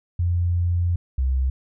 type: tone pair in turn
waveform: sine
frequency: 87.31 / 65.41 Hz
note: F2 / C2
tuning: 0 / 0 cents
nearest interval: perfect fourth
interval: 500 cents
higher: first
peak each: -18 dBFS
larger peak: neither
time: 0.19-0.96 / 1.18-1.5 s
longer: first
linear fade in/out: 5 ms
effects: none